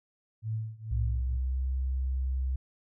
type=tone with tremolo; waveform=sine; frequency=110.2 Hz; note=A2; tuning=3 cents sharp; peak=-28 dBFS; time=0.42-1.39 s; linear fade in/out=50 ms; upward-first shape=triangle; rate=2.1 Hz; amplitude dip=95%
type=tone with pitch glide; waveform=sine; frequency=63.4 to 65.11 Hz; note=B1 to C2; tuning=+46 to -8 cents; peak=-27 dBFS; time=0.91-2.56 s; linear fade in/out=5 ms; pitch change=+46 cents; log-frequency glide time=1.18-1.66 s
effects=none

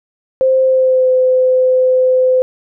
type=tone with pitch glide; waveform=sine; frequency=523.3 to 512.2 Hz; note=C5 to C5; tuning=0 to -37 cents; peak=-8 dBFS; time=0.41-2.42 s; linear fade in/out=0 ms; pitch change=-37 cents; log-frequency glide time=0.63-1.1 s; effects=none

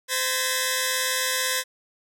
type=tone cluster; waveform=10% pulse; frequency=516 / 1666 / 1815 / 1977 Hz; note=C5 / G#6 / A#6 / B6; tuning=-24 / +5 / -47 / +1 cents; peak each=-20 dBFS; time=0.08-1.64 s; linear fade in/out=50 ms; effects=none

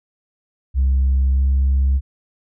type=tone with pitch glide; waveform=sine; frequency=66.4 to 67.33 Hz; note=C2 to C#2; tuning=+26 to -50 cents; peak=-11 dBFS; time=0.74-2.01 s; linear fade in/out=50 ms; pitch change=+24 cents; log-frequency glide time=1.34-1.41 s; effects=tanh soft clip ceiling -11 dBFS

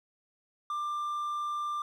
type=tone; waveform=triangle; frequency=1188 Hz; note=D6; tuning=20 cents sharp; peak=-29 dBFS; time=0.7-1.82 s; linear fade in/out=2 ms; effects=11-bit

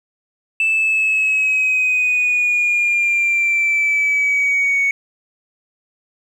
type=exponential sweep; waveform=sine; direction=down; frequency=2643 to 2220 Hz; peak=-12 dBFS; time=0.6-4.91 s; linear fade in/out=2 ms; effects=tanh soft clip ceiling -11 dBFS + 8-bit

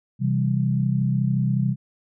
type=chord; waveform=sine; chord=C major; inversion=none; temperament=equal; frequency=130.81 / 164.81 / 196 Hz; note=C3 / E3 / G3; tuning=0 / 0 / 0 cents; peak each=-21 / -26 / -24 dBFS; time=0.19-1.76 s; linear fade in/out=50 ms; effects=none

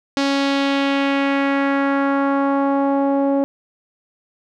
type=tone with low-pass filter sweep; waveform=sawtooth; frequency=277.2 Hz; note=C#4; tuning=in tune; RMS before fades=-18 dBFS; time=0.17-3.44 s; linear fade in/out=0 ms; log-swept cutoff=4900 to 620 Hz; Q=1.7; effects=none

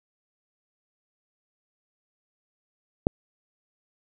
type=click; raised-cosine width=2 ms; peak=-6 dBFS; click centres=3.069 s; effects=none

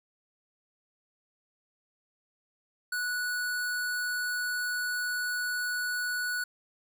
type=tone; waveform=square; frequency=1473 Hz; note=F#6; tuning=8 cents flat; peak=-30 dBFS; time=2.92-6.44 s; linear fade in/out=5 ms; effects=none

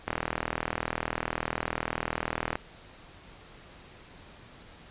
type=click train; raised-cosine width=0.5 ms; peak=-13 dBFS; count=100; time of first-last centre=0.08-2.555 s; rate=40 Hz; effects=pink hiss -51 dBFS RMS until 4.9 s + resampled to 8000 Hz

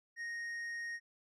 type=tone with tanh clipping; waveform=sine; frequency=1864.7 Hz; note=A#6; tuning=in tune; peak=-40 dBFS; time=0.16-1 s; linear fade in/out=50 ms; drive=6 dB; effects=none

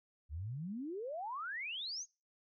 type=exponential sweep; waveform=sine; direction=up; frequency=68.3 to 6760 Hz; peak=-39 dBFS; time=0.29-2.06 s; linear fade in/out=50 ms; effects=noise-tail reverb RT60 0.3 s tail -24 dB re dry

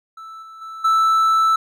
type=tone with level steps; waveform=triangle; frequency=1318.5 Hz; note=E6; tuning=in tune; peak=-32 / -35 / -29 / -11 dBFS; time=0.17-1.56 s; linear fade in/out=5 ms; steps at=0.42 / 0.61 / 0.84 s; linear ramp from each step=10 ms; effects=none

